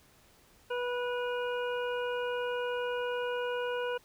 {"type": "harmonic tone with a mistuned harmonic", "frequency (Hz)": 490, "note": "B4", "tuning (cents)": -14, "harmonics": [1, 2, 3, 5, 6], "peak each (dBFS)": [-32, -39, -39, -47, -45], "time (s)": [0.7, 3.98], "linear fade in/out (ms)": 10, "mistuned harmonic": 6, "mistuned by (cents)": -38, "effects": ["pink hiss -62 dBFS RMS until 4.04 s"]}